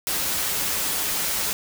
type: noise with comb filter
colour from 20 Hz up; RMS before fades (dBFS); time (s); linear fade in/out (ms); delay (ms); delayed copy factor
white; -25; 0.07-1.53; 0; 8.4; -0.5
effects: none